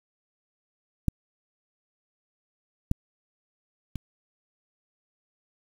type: clicks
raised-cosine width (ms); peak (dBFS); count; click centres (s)
5; -10 / -10 / -21; 3; 1.083 / 2.914 / 3.957
effects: 7-bit